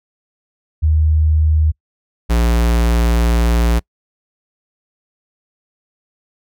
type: tone pair in turn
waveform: sine / square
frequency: 77.78 / 58.27 Hz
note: D#2 / A#1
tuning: 0 / 0 cents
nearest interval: perfect fourth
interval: 500 cents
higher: first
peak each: -10 / -12 dBFS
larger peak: first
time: 0.82-1.72 / 2.29-3.8 s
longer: second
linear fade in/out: 20 ms
effects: noise-tail reverb RT60 0.1 s tail -26 dB re dry